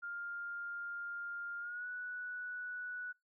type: tone with pitch glide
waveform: sine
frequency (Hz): 1403 to 1476.2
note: F6 to F#6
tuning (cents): +8 to -4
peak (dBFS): -40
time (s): 0.02-3.13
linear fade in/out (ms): 20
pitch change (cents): +88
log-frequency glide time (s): 1.59-1.87
effects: noise-tail reverb RT60 0.2 s tail -25 dB re dry